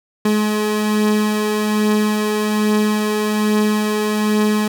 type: beating tone pair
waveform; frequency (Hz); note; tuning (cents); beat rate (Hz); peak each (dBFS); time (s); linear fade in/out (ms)
30% pulse; 211 / 212.2; G#3 / G#3; +28 / +38; 1.2; -21 / -13; 0.25-4.68; 5
effects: none